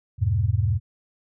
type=chord; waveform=sine; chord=E major; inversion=none; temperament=equal with one note detuned; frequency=82.41 / 101.51 / 123.47 Hz; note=E2 / G#2 / B2; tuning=0 / -39 / 0 cents; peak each=-25 / -21 / -25 dBFS; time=0.18-0.8 s; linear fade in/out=50 ms; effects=none